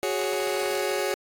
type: chord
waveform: sawtooth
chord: F# suspended second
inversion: none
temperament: just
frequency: 370 / 416.2 / 555 Hz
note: F#4 / G#4 / C#5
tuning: 0 / +4 / +2 cents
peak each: -25 dBFS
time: 0.03-1.14 s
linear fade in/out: 0 ms
effects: AAC 64 kbps